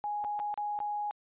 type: tone with dropouts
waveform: sine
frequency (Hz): 830.6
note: G#5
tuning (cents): 0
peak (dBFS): -31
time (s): 0.04-1.11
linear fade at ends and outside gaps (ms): 0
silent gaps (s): 0.241-0.247 / 0.392-0.399 / 0.541-0.576 / 0.79-0.802
effects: resampled to 8000 Hz